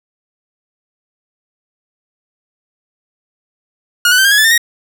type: tone with pitch steps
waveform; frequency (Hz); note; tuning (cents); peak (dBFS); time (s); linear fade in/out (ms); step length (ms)
sawtooth; 1434 / 1490.6 / 1549.4 / 1610.5 / 1674.1 / 1740.2 / 1808.8 / 1880.2; F6 / F#6 / G6 / G6 / G#6 / A6 / A6 / A#6; +45 / +12 / -21 / +46 / +13 / -20 / +47 / +14; -4; 4.05-4.578; 2; 66
effects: none